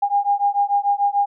sine beating tone pair, 806 / 812.8 Hz, G5 / G#5, +48 / -38 cents, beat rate 6.8 Hz, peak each -19 dBFS, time 0.02-1.26 s, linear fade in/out 10 ms, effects none

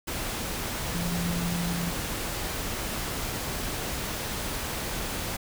sine tone in noise, 172.7 Hz, F3, 19 cents flat, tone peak -28 dBFS, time 0.94-1.91 s, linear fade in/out 10 ms, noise pink, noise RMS -32 dBFS, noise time 0.07-5.37 s, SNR +1 dB, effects none

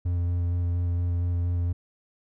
triangle tone with vibrato, 87.31 Hz, F2, in tune, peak -21 dBFS, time 0.05-1.73 s, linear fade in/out 10 ms, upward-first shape square, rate 4.3 Hz, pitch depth 11 cents each way, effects none

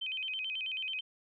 sine tone with vibrato, 2794 Hz, F7, in tune, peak -34 dBFS, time 0.01-1.01 s, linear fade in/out 10 ms, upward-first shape square, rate 9.2 Hz, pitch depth 180 cents each way, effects none

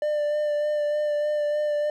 triangle tone with vibrato, 595 Hz, D5, 22 cents sharp, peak -20 dBFS, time 0.02-1.9 s, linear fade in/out 2 ms, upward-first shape sine, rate 3.3 Hz, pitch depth 17 cents each way, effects none

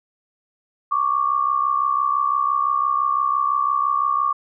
sine tone pair together, 1108.7 / 1174.6 Hz, C#6 / D6, 0 / 0 cents, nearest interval minor second, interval 100 cents, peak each -20 dBFS, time 0.91-4.33 s, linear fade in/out 10 ms, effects none

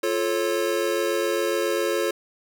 square chord, F augmented, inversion none, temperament just, 349.2 / 436.5 / 545.7 Hz, F4 / A4 / C#5, 0 / -14 / -27 cents, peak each -27 dBFS, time 0.03-2.11 s, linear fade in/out 5 ms, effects none

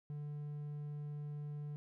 triangle tone, 147.4 Hz, D3, 7 cents sharp, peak -39 dBFS, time 0.1-1.76 s, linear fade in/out 0 ms, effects none

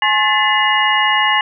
sine tone cluster, 845 / 1071 / 1751 / 2030 / 2870 Hz, G#5 / C6 / A6 / B6 / F7, +30 / +40 / -9 / +47 / +47 cents, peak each -18 dBFS, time 0.02-1.41 s, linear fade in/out 2 ms, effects none

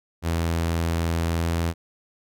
sawtooth tone with pitch glide, 83.3 to 83.83 Hz, E2 to E2, +19 to +30 cents, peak -18 dBFS, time 0.22-1.74 s, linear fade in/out 50 ms, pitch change +11 cents, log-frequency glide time 1.38-1.51 s, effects none

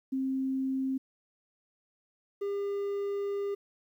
sine / triangle tone pair in turn, 265.1 / 401.8 Hz, C4 / G4, +23 / +43 cents, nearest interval perfect fifth, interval 720 cents, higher second, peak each -28 dBFS, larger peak neither, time 0.12-0.98 / 2.41-3.55 s, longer second, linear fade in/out 10 ms, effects 11-bit

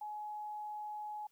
sine tone, 843 Hz, G#5, 26 cents sharp, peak -40 dBFS, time 0.01-1.27 s, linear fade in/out 5 ms, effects white hiss -75 dBFS RMS until 1.31 s

